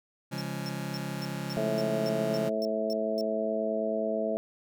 sawtooth chord, Db major, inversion none, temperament just, 138.59 / 173.24 / 207.9 Hz, Db3 / F3 / Ab3, 0 / -14 / +2 cents, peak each -32 / -33 / -34 dBFS, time 0.31-2.5 s, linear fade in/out 20 ms
square tone bursts, 5400 Hz, E8, 41 cents sharp, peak -38 dBFS, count 11, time 0.38-3.21 s, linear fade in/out 0 ms, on 30 ms, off 250 ms
harmonic tone, 109.3 Hz, A2, 11 cents flat, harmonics 2 / 3 / 4 / 5 / 6, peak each -34 / -39 / -34 / -35 / -30 dBFS, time 1.57-4.37 s, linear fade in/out 0 ms
effects none

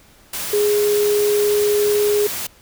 sine tone in noise, 415.3 Hz, G#4, in tune, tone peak -14 dBFS, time 0.53-2.27 s, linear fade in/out 5 ms, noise white, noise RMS -26 dBFS, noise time 0.33-2.47 s, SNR +9 dB, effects pink hiss -50 dBFS RMS until 2.61 s

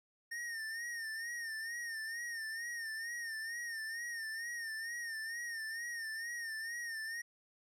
square tone with vibrato, 1832 Hz, A#6, 31 cents flat, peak -40 dBFS, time 0.31-7.22 s, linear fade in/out 10 ms, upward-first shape sine, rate 2.2 Hz, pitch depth 68 cents each way, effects low-pass 12000 Hz 12 dB/octave + 13-bit

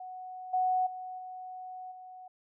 sine tone with level steps, 740 Hz, F#5, in tune, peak -40 / -25 / -38 / -40 / -45 dBFS, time 0-2.28 s, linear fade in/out 5 ms, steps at 0.53 / 0.86 / 1.18 / 1.91 s, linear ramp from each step 10 ms, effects none

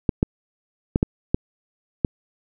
clicks, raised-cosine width 3 ms, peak -4 dBFS, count 6, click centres 0.092 / 0.229 / 0.959 / 1.029 / 1.345 / 2.048 s, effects none

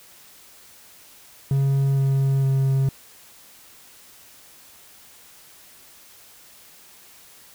triangle tone with pitch steps, 137.2 / 136.02 / 134.84 Hz, C#3 / C#3 / C#3, -17 / -32 / -48 cents, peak -15 dBFS, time 1.51-2.89 s, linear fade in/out 2 ms, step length 460 ms, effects white hiss -49 dBFS RMS until 7.54 s

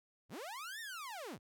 sawtooth linear two-way sweep, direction up then down, 61.74 to 1864.7 to 61.74 Hz, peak -40 dBFS, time 0.29-1.39 s, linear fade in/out 50 ms, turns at 0.8 s, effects none

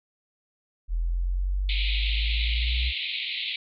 sine exponential sweep, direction up, 41.07 to 62.2 Hz, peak -23 dBFS, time 0.88-2.93 s, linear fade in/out 50 ms
white band-pass noise, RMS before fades -31 dBFS, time 1.69-3.56 s, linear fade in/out 2 ms, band 2100 to 4100 Hz, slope 96 dB/octave
effects none

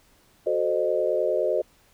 sine chord, F# diminished seventh, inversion none, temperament equal with one note detuned, 370 / 440 / 523.3 / 613 Hz, F#4 / A4 / C5 / Eb5, 0 / 0 / 0 / -26 cents, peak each -28 / -28 / -26 / -25 dBFS, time 0.46-1.62 s, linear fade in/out 10 ms, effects pink hiss -60 dBFS RMS until 1.93 s

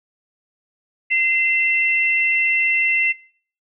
sine tone pair together, 2068 / 2693 Hz, C7 / E7, -21 / +36 cents, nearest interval perfect fourth, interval 457 cents, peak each -17 / -19 dBFS, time 1.1-3.13 s, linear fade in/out 20 ms, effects noise-tail reverb RT60 0.5 s tail -22 dB re dry

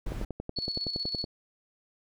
brown noise, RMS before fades -34 dBFS, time 0.06-0.25 s, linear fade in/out 5 ms
click train, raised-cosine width 2 ms, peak -21 dBFS, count 13, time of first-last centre 0.12-1.241 s, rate 10.7 Hz
sine tone with tremolo, 4402 Hz, C#8, 13 cents flat, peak -29 dBFS, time 0.56-1.25 s, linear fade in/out 10 ms, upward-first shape square, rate 16 Hz, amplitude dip 50%
effects none

